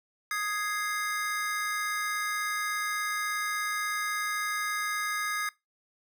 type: chord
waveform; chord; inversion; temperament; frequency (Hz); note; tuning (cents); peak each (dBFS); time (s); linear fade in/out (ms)
square; Ab major; second; equal; 1244.5 / 1661.2 / 2093; Eb6 / Ab6 / C7; 0 / 0 / 0; -34 / -34 / -35; 0.31-5.49; 2
effects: noise-tail reverb RT60 0.2 s tail -21 dB re dry